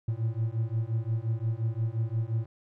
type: beating tone pair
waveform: triangle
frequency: 110 / 115.7 Hz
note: A2 / A#2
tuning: 0 / -13 cents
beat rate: 5.7 Hz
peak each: -28 dBFS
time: 0.08-2.46 s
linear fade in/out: 5 ms
effects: none